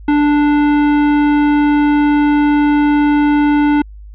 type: tone with hard clipping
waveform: triangle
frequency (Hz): 293.7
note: D4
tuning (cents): 0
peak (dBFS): -11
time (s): 0.08-3.82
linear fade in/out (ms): 5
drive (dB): 18
effects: added 51 Hz sine -31 dBFS peak until 4.14 s + resampled to 11025 Hz